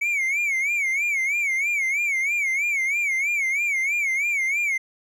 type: tone with vibrato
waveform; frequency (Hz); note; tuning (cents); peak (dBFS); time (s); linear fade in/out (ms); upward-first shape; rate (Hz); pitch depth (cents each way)
triangle; 2240; C#7; +18; -19; 0.01-4.78; 10; sine; 3.1; 130
effects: none